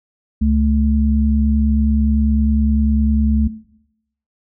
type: tone pair together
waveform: sine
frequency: 69.3 / 217.7 Hz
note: C#2 / A3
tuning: 0 / -18 cents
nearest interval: octave + minor sixth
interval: 1982 cents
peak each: -15 dBFS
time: 0.41-3.48 s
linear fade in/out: 10 ms
effects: noise-tail reverb RT60 0.8 s tail -17 dB re dry